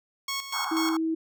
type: tone with tremolo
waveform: 10% pulse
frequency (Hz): 1100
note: C#6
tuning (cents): -14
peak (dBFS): -20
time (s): 0.28-0.97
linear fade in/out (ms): 5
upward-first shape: square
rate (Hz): 4.1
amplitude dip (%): 65
type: band-pass noise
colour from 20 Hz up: pink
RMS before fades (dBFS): -33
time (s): 0.53-0.97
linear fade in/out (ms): 5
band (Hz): 780 to 1500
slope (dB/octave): 96
type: tone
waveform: sine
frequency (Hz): 322.9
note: E4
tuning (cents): -36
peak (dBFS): -24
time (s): 0.71-1.15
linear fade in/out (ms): 10
effects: none